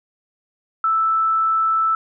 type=tone; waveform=sine; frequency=1318.5 Hz; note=E6; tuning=in tune; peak=-15 dBFS; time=0.84-1.95 s; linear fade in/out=2 ms; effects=none